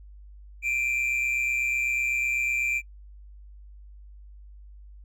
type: tone pair together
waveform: triangle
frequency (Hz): 2361 / 2489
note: D7 / D#7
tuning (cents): +9 / 0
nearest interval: minor second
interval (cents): 91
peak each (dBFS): -23 / -29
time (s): 0.62-2.82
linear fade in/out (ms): 50
effects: noise-tail reverb RT60 0.1 s tail -26 dB re dry + added 50 Hz sine -44 dBFS peak until 5.04 s